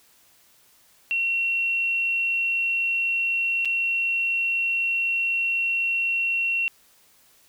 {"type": "tone with dropouts", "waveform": "sine", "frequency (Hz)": 2728, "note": "F7", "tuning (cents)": -41, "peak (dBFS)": -21, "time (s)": [1.11, 6.68], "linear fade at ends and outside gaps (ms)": 0, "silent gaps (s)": [3.649, 3.655], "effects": ["white hiss -58 dBFS RMS until 7.48 s"]}